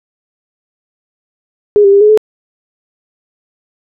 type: tone with pitch steps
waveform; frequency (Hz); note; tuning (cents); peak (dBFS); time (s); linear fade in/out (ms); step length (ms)
sine; 413.8 / 396 / 400.7 / 422.1 / 430.5; G#4 / G4 / G4 / G#4 / A4; -6 / +18 / +38 / +28 / -38; -3; 1.76-2.175; 0; 83
effects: none